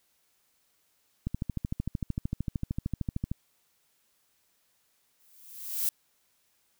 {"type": "click train", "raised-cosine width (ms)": 5, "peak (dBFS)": -18, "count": 28, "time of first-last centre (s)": [1.27, 3.315], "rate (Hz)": 13.2}
{"type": "noise with exponential growth", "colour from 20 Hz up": "violet", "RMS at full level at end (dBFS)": -26, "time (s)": [5.2, 5.89], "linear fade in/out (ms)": 1, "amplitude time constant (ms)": 150}
{"effects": ["white hiss -71 dBFS RMS until 6.79 s"]}